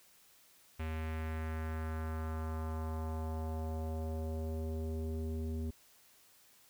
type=tone with low-pass filter sweep; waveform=square; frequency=79.5 Hz; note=D#2; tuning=38 cents sharp; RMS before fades=-38 dBFS; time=0.79-5.71 s; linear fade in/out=10 ms; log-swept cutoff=2500 to 320 Hz; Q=2; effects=white hiss -64 dBFS RMS until 6.69 s